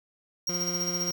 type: tone with tremolo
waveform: square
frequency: 5610 Hz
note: F8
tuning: 7 cents sharp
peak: -26 dBFS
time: 0.47-1.12 s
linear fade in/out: 2 ms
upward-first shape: sine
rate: 15 Hz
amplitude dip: 70%
type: tone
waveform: 20% pulse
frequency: 176.3 Hz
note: F3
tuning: 17 cents sharp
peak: -28 dBFS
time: 0.49-1.11 s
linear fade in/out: 2 ms
effects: none